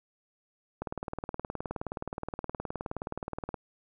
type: click train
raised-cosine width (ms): 1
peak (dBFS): -20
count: 53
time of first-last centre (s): 0.82-3.543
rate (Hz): 19.1
effects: none